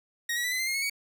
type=tone with pitch steps; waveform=sawtooth; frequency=1880 / 1928.4 / 1978 / 2029 / 2081 / 2135 / 2190 / 2246 Hz; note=A#6 / B6 / B6 / B6 / C7 / C7 / C#7 / C#7; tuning=+14 / -42 / +2 / +46 / -10 / +34 / -22 / +22 cents; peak=-24 dBFS; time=0.29-0.898 s; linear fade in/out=5 ms; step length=76 ms; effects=none